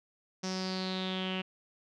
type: tone with low-pass filter sweep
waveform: sawtooth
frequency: 187 Hz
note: F#3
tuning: 19 cents sharp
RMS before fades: -35 dBFS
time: 0.43-1.42 s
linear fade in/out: 10 ms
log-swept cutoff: 5700 to 2800 Hz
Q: 6.9
effects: none